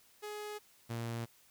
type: tone pair in turn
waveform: sawtooth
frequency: 419.4 / 116.41 Hz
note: G#4 / A#2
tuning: +17 / -2 cents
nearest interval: octave + minor seventh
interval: 2219 cents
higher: first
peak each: -37 / -33 dBFS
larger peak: second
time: 0.22-0.59 / 0.89-1.26 s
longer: neither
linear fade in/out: 20 ms
effects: white hiss -65 dBFS RMS until 1.5 s